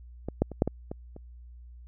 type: clicks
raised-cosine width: 2 ms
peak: -19 / -9 / -25 / -8 / -15 / -21 / -30 dBFS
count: 7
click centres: 0.286 / 0.42 / 0.517 / 0.621 / 0.676 / 0.915 / 1.164 s
effects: added 60 Hz sine -45 dBFS peak until 1.87 s